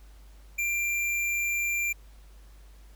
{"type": "tone with hard clipping", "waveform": "sine", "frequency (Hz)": 2374, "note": "D7", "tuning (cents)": 18, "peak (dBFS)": -27, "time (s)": [0.58, 1.93], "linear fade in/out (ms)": 10, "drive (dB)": 15, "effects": ["added 50 Hz sine -48 dBFS peak until 2.95 s", "pink hiss -61 dBFS RMS until 2.95 s"]}